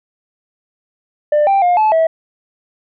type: tone with pitch steps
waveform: sine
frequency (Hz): 596 / 787 / 710 / 864 / 649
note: D5 / G5 / F5 / A5 / E5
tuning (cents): +25 / +7 / +28 / -32 / -27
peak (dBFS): -7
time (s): 1.32-2.07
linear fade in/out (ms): 5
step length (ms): 150
effects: tanh soft clip ceiling -8 dBFS